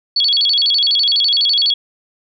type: tone with vibrato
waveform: sine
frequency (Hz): 3857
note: B7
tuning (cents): -42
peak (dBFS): -11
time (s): 0.16-1.74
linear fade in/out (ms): 5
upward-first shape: square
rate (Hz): 12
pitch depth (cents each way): 250
effects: none